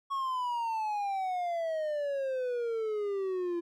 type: exponential sweep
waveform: triangle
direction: down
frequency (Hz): 1108.7 to 339.3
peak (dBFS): -28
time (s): 0.1-3.61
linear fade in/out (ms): 20
effects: none